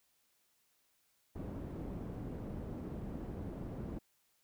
white low-pass noise, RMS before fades -43 dBFS, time 1.35-3.99 s, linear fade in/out 10 ms, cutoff 280 Hz, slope 12 dB/octave, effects white hiss -75 dBFS RMS until 4.43 s

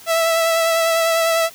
sawtooth tone with vibrato, 659 Hz, E5, 1 cent flat, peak -11 dBFS, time 0.06-1.5 s, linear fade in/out 50 ms, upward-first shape triangle, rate 10 Hz, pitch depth 23 cents each way, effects white hiss -42 dBFS RMS until 1.54 s + high-pass 60 Hz 12 dB/octave

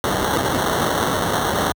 white noise with sample-and-hold, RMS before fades -20 dBFS, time 0.04-1.72 s, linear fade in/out 0 ms, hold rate 2450 Hz, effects high-pass 60 Hz 12 dB/octave

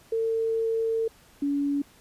sine tone pair in turn, 450.9 / 284 Hz, A4 / C#4, +42 / +42 cents, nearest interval minor sixth, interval 800 cents, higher first, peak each -23 dBFS, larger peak neither, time 0.12-1.08 / 1.42-1.82 s, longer first, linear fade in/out 5 ms, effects pink hiss -56 dBFS RMS until 2 s + resampled to 32000 Hz

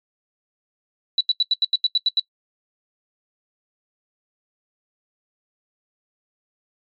sine tone bursts, 3950 Hz, B7, in tune, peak -14 dBFS, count 10, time 1.18-2.197 s, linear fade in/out 2 ms, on 27 ms, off 83 ms, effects noise-tail reverb RT60 0.1 s tail -21 dB re dry + MP3 64 kbps

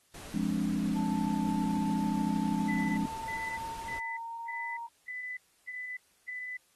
pink noise, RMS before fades -47 dBFS, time 0.14-3.99 s, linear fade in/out 5 ms
sine chord, D half-diminished seventh, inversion first, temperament equal, 174.61 / 207.7 / 261.6 / 293.7 Hz, F3 / Ab3 / C4 / D4, 0 / 0 / 0 / 0 cents, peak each -34 / -31 / -35 / -35 dBFS, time 0.34-3.06 s, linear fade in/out 5 ms
sine tone with pitch glide, 880 to 932.3 Hz, A5 to A#5, 0 to 0 cents, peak -37 dBFS, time 0.95-4.88 s, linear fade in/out 20 ms, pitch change +100 cents, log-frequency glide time 2.65-4.73 s
sine tone bursts, 1999 Hz, B6, 20 cents sharp, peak -36 dBFS, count 7, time 2.68-6.57 s, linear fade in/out 5 ms, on 290 ms, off 310 ms
effects white hiss -68 dBFS RMS until 6.75 s + AAC 32 kbps

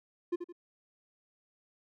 triangle tone with echo, 349.2 Hz, F4, in tune, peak -26 dBFS, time 0.32-0.36 s, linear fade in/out 10 ms, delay 83 ms, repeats 2, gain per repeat -8 dB, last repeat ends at 0.526 s, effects none

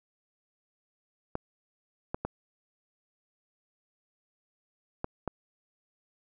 clicks, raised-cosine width 1 ms, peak -17 dBFS, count 5, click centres 1.354 / 2.145 / 2.25 / 5.044 / 5.277 s, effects none

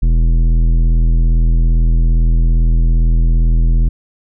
sine tone with tanh clipping, 41.2 Hz, E1, in tune, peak -10 dBFS, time 0.02-3.89 s, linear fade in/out 10 ms, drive 12 dB, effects none

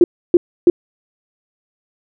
sine tone bursts, 349.2 Hz, F4, in tune, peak -4 dBFS, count 3, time 0.01-0.7 s, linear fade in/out 2 ms, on 30 ms, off 300 ms, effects none

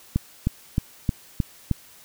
click train, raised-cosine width 5 ms, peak -8 dBFS, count 6, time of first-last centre 0.16-1.713 s, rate 3.22 Hz, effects white hiss -50 dBFS RMS until 2.04 s

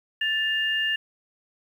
sine tone pair together, 1760 / 2816 Hz, A6 / F7, 0 / +14 cents, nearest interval minor sixth, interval 814 cents, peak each -25 dBFS, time 0.21-0.96 s, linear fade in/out 5 ms, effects 9-bit

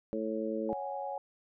harmonic tone, 110 Hz, A2, in tune, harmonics 2 / 3 / 4 / 5, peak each -37 / -37 / -37 / -37 dBFS, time 0.13-0.73 s, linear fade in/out 0 ms
sine chord, C# suspended fourth, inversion none, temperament equal, 554.4 / 740 / 830.6 Hz, C#5 / F#5 / G#5, 0 / 0 / 0 cents, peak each -39 / -41 / -38 dBFS, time 0.69-1.18 s, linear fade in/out 2 ms
effects none

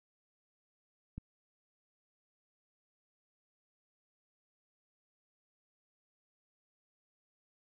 click, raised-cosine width 5 ms, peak -29 dBFS, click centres 1.18 s, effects none

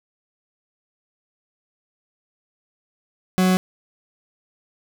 40% pulse tone, 185 Hz, F#3, in tune, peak -14 dBFS, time 3.38-3.57 s, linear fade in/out 0 ms, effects none

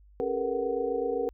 sine tone cluster, 273.9 / 402 / 453.2 / 481.1 / 747 Hz, C#4 / G4 / A#4 / B4 / F#5, -21 / +44 / -49 / -45 / +16 cents, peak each -37 / -34 / -31 / -30 / -38 dBFS, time 0.2-1.29 s, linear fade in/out 0 ms, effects added 50 Hz sine -53 dBFS peak until 1.33 s

